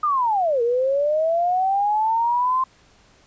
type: linear two-way sweep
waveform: sine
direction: down then up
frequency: 1244.5 to 460 to 1051 Hz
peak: -17 dBFS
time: 0.03-2.64 s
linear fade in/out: 5 ms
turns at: 0.62 s
effects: pink hiss -55 dBFS RMS until 3.26 s + resampled to 16000 Hz